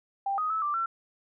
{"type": "tone with pitch steps", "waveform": "sine", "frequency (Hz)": [790, 1250, 1304, 1177, 1350], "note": ["G5", "D#6", "E6", "D6", "E6"], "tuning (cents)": [13, 8, -19, 3, 41], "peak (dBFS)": -26, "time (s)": [0.26, 0.86], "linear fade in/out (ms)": 5, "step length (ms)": 120, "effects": []}